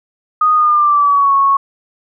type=tone with pitch glide; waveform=sine; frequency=1239 to 1103.8 Hz; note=D#6 to C#6; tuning=-8 to -8 cents; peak=-8 dBFS; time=0.41-1.57 s; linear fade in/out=5 ms; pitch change=-200 cents; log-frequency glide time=0.54-1.34 s; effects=none